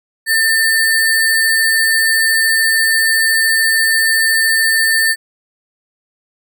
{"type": "tone with sample-and-hold", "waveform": "sine", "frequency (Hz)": 1793, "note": "A6", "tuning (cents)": 32, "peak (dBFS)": -10, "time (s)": [0.26, 5.16], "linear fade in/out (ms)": 50, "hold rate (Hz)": 6300, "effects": []}